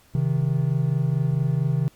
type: tone pair together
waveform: triangle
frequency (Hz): 133 / 157.48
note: C3 / D#3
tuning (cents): +29 / +21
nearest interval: minor third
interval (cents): 292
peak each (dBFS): -20 / -21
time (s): 0.15-1.88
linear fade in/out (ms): 0
effects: pink hiss -57 dBFS RMS until 1.95 s + Opus 48 kbps